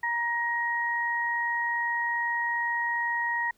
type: tone pair together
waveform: sine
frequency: 942.5 / 1885 Hz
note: A#5 / A#6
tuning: +19 / +19 cents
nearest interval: octave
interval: 1200 cents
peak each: -30 / -27 dBFS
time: 0.03-3.51 s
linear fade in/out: 5 ms
effects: pink hiss -67 dBFS RMS until 3.57 s